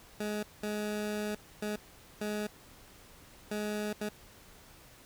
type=tone bursts at uneven times; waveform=20% pulse; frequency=210 Hz; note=G#3; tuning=19 cents sharp; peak=-28 dBFS; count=6; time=0.2-0.43 / 0.63-1.35 / 1.62-1.76 / 2.21-2.47 / 3.51-3.93 / 4.01-4.09 s; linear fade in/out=5 ms; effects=pink hiss -56 dBFS RMS until 5.05 s